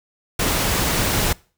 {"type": "noise", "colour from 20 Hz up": "pink", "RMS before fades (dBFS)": -20, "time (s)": [0.39, 1.33], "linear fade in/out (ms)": 5, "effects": ["noise-tail reverb RT60 0.4 s tail -24 dB re dry"]}